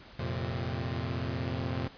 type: chord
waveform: sawtooth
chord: F suspended fourth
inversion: none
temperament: equal with one note detuned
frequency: 87.31 / 114.47 / 130.81 Hz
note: F2 / Bb2 / C3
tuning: 0 / -31 / 0 cents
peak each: -32 dBFS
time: 0.19-1.88 s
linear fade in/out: 5 ms
effects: pink hiss -52 dBFS RMS until 1.97 s + resampled to 11025 Hz